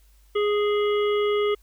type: harmonic tone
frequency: 415.3 Hz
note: G#4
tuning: in tune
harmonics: 1 / 3 / 5 / 7 / 8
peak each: -20 / -30 / -34 / -37 / -38 dBFS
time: 0.35-1.55 s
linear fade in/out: 10 ms
effects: added 50 Hz sine -53 dBFS peak until 1.62 s + white hiss -64 dBFS RMS until 1.62 s